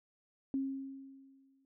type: tone with exponential decay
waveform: sine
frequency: 270.1 Hz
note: C#4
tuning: 45 cents flat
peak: -30 dBFS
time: 0.54-1.65 s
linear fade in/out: 1 ms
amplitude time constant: 240 ms
effects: none